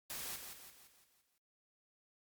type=noise with echo; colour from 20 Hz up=white; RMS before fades=-44 dBFS; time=0.1-0.36 s; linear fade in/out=0 ms; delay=170 ms; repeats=6; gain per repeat=-6 dB; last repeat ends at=1.38 s; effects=Opus 48 kbps